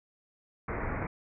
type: low-pass noise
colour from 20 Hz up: pink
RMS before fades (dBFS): -34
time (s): 0.68-1.07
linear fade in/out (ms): 5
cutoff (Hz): 2300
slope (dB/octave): 96
effects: none